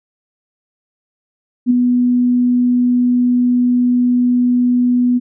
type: tone with ADSR envelope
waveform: sine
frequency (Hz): 246.2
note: B3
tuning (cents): -5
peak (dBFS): -6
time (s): 1.66-5.2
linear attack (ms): 44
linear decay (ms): 10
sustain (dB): -4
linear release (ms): 31
effects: none